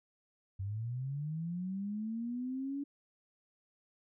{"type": "linear sweep", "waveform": "sine", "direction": "up", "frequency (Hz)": [93.6, 285.6], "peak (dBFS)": -35, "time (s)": [0.59, 2.84], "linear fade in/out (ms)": 10, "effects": []}